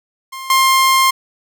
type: tone with level steps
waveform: sawtooth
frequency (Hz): 1059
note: C6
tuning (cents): +21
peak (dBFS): -23 / -6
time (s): 0.32-1.11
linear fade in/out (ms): 10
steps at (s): 0.5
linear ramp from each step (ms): 2
effects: none